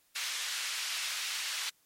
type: band-pass noise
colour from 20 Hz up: white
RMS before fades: -36 dBFS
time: 0.15-1.7 s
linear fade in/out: 10 ms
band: 1700 to 4800 Hz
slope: 12 dB/octave
effects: white hiss -69 dBFS RMS until 1.85 s + MP3 64 kbps